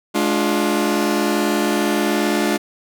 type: chord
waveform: sawtooth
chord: D diminished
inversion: second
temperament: just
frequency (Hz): 211.4 / 293.7 / 352.4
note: Ab3 / D4 / F4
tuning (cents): +31 / 0 / +16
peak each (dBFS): -17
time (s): 0.14-2.58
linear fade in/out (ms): 20
effects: none